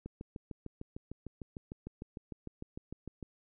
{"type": "click train", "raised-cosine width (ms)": 3, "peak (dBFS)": -29, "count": 22, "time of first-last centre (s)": [0.06, 3.227], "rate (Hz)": 6.63, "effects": []}